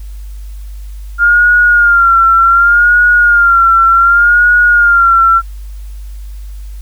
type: tone with vibrato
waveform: sine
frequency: 1400 Hz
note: F6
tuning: 4 cents sharp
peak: -4 dBFS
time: 1.18-5.42 s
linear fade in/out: 50 ms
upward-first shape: sine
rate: 0.67 Hz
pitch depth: 61 cents each way
effects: added 50 Hz sine -23 dBFS peak until 6.81 s + white hiss -46 dBFS RMS until 6.81 s